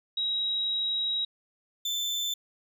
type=tone pair in turn; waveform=sine / 35% pulse; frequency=3833 / 3535 Hz; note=A#7 / A7; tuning=+47 / +7 cents; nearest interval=minor second; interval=140 cents; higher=first; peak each=-26 dBFS; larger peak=neither; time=0.17-1.25 / 1.85-2.34 s; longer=first; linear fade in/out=5 ms; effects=none